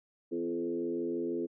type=tone with frequency modulation; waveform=sine; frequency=340.8 Hz; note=F4; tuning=42 cents flat; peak=-30 dBFS; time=0.31-1.47 s; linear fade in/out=20 ms; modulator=86.2 Hz; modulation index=1.2; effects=high-pass 200 Hz 12 dB/octave